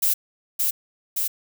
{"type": "noise with echo", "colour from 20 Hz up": "violet", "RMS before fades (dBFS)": -20, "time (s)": [0.02, 0.14], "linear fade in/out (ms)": 10, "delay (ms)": 570, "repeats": 2, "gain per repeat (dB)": -2, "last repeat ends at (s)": 1.28, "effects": []}